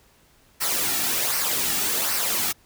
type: noise with flanger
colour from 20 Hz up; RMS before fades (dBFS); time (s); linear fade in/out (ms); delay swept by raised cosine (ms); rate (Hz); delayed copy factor
white; -24; 0.6-2.53; 20; 0.28 to 1.98; 1.3; -0.55
effects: pink hiss -58 dBFS RMS until 2.65 s